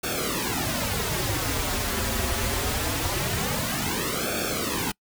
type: noise with flanger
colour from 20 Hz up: pink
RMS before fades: -27 dBFS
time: 0.03-4.92 s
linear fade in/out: 10 ms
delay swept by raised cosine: 1 to 6.6 ms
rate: 0.23 Hz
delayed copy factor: -0.95
effects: noise-tail reverb RT60 0.1 s tail -26 dB re dry